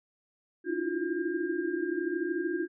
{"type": "tone cluster", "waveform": "sine", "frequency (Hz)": [290.7, 323.4, 336, 356.9, 1606], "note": ["D4", "E4", "E4", "F4", "G6"], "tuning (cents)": [-18, -33, 33, 38, 41], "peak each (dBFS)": [-38, -35, -35, -32, -39], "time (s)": [0.64, 2.68], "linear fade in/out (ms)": 50, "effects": []}